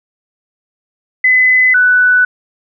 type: tone pair in turn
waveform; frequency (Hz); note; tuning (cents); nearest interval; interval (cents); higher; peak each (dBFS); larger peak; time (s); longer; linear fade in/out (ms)
sine; 2018 / 1489.7; B6 / F#6; +37 / +11; perfect fourth; 526; first; -6; neither; 1.24-1.74 / 1.74-2.25; second; 5
effects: none